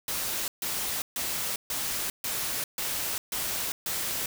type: noise bursts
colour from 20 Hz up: white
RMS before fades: -31 dBFS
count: 8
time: 0.08-4.26 s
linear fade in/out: 2 ms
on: 400 ms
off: 140 ms
effects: none